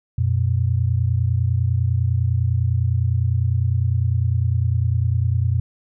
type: tone pair together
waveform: sine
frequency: 90.07 / 120 Hz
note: F#2 / B2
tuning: -46 / -49 cents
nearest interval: perfect fourth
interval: 497 cents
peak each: -19 dBFS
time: 0.18-5.6 s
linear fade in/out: 5 ms
effects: none